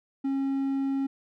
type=tone; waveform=triangle; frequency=272.2 Hz; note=C#4; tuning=31 cents flat; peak=-23 dBFS; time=0.24-1.07 s; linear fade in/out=10 ms; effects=none